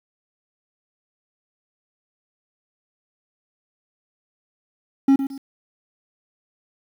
triangle tone with echo, 272.4 Hz, C#4, 30 cents flat, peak -9 dBFS, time 5.08-5.16 s, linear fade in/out 5 ms, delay 110 ms, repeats 2, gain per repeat -10 dB, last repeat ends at 5.38 s, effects 8-bit

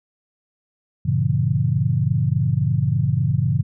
sine chord, G diminished seventh, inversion none, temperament just, 98 / 117.6 / 141.12 / 169.34 Hz, G2 / Bb2 / Db3 / Fb3, 0 / +16 / +31 / +47 cents, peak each -24 / -21 / -20 / -25 dBFS, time 1.05-3.63 s, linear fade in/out 10 ms, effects none

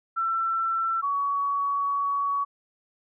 sine tone pair in turn, 1342 / 1126.1 Hz, E6 / C#6, +31 / +27 cents, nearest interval minor third, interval 304 cents, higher first, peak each -23 dBFS, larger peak neither, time 0.16-1.02 / 1.02-2.45 s, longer second, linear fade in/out 20 ms, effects none

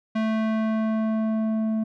square tone with low-pass filter sweep, 220 Hz, A3, in tune, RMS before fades -24 dBFS, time 0.15-1.84 s, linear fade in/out 10 ms, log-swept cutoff 2900 to 480 Hz, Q 0.7, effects none

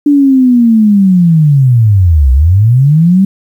sine linear two-way sweep, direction down then up, 293.7 to 61.9 to 197.8 Hz, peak -3 dBFS, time 0.06-3.25 s, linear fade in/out 5 ms, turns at 2.32 s, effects 7-bit

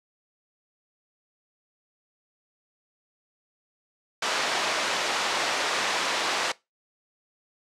pink band-pass noise, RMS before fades -27 dBFS, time 4.22-6.52 s, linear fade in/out 5 ms, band 600 to 5900 Hz, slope 12 dB/octave, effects noise-tail reverb RT60 0.2 s tail -20 dB re dry + low-pass 9000 Hz 12 dB/octave

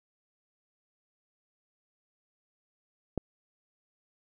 click, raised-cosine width 2 ms, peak -16 dBFS, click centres 3.177 s, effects none

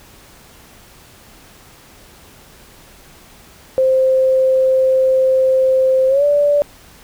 sine tone with pitch glide, 523.3 to 580.6 Hz, C5 to D5, 0 to -20 cents, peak -10 dBFS, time 3.78-6.62 s, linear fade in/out 0 ms, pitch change +180 cents, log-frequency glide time 6.08-6.24 s, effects pink hiss -44 dBFS RMS until 7.03 s

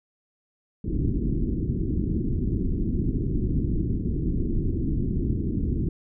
pink low-pass noise, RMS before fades -25 dBFS, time 0.84-5.89 s, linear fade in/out 5 ms, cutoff 360 Hz, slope 48 dB/octave, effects none

